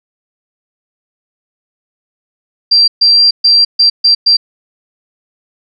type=tone bursts at uneven times; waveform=sine; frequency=4724 Hz; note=D8; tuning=9 cents sharp; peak=-4 dBFS; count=6; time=2.71-2.88 / 3.01-3.31 / 3.44-3.65 / 3.79-3.9 / 4.04-4.15 / 4.26-4.37 s; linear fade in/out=10 ms; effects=none